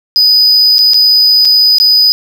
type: tone with dropouts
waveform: triangle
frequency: 4978 Hz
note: D#8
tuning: in tune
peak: -3 dBFS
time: 0.16-2.12 s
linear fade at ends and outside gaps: 0 ms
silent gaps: 0.783-0.79 / 0.935-0.943 / 1.45-1.454 / 1.784-1.8 s
effects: none